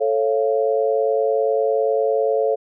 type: chord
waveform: sine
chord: A augmented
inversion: none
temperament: just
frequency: 440 / 550 / 687.5 Hz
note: A4 / C#5 / E#5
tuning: 0 / -14 / -27 cents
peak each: -19 / -20 / -24 dBFS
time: 0-2.56 s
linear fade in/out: 20 ms
effects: none